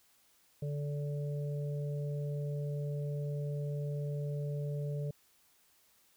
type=harmonic tone; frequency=145.2 Hz; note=D3; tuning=19 cents flat; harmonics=1 / 3 / 4; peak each=-34 / -44 / -46 dBFS; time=0.62-5.11 s; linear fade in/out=5 ms; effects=white hiss -68 dBFS RMS until 6.16 s